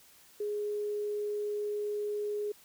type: tone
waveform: sine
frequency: 416.3 Hz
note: G#4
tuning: 4 cents sharp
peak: -31 dBFS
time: 0.4-2.52 s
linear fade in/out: 5 ms
effects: white hiss -59 dBFS RMS until 2.64 s